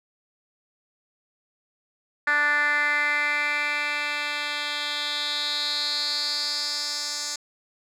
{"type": "tone with band-pass filter sweep", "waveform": "10% pulse", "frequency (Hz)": 293.7, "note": "D4", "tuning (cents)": 0, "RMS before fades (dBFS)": -26, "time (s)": [2.27, 7.36], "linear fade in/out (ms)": 5, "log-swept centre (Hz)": [1700, 6000], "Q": 4.4, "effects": []}